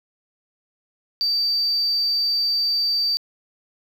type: tone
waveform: sine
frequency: 4641 Hz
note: D8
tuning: 21 cents flat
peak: -17 dBFS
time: 1.21-3.17 s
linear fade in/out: 0 ms
effects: tanh soft clip ceiling -15 dBFS + 8-bit